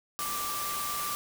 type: tone in noise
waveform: sine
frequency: 1174.7 Hz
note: D6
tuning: in tune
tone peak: -34 dBFS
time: 0.19-1.15 s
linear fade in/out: 0 ms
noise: white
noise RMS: -35 dBFS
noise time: 0.19-1.15 s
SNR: -2 dB
effects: none